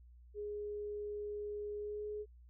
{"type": "tone with pitch glide", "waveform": "sine", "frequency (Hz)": [415.3, 420.1], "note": ["G#4", "G#4"], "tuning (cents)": [0, 20], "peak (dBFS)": -39, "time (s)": [0.34, 2.26], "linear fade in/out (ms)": 50, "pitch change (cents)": 20, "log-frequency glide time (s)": [1.78, 2.06], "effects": ["added 60 Hz sine -56 dBFS peak until 2.49 s"]}